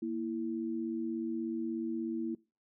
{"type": "tone pair together", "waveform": "sine", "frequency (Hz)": [233.1, 329.7], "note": ["A#3", "E4"], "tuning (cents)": [0, 0], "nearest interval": "tritone", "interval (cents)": 600, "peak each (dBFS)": [-36, -35], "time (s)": [0.02, 2.35], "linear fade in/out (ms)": 5, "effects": ["noise-tail reverb RT60 0.3 s tail -22 dB re dry"]}